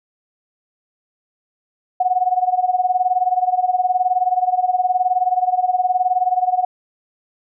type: tone with tremolo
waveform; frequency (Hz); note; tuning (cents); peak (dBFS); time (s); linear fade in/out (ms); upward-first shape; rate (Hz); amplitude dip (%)
sine; 733; F#5; -16; -11; 2-6.65; 5; sine; 19; 85
effects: none